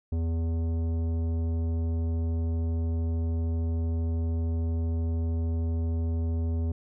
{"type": "tone with tanh clipping", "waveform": "sine", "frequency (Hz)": 82.41, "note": "E2", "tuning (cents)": 0, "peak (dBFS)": -27, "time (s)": [0.12, 6.72], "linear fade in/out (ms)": 5, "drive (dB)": 13, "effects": []}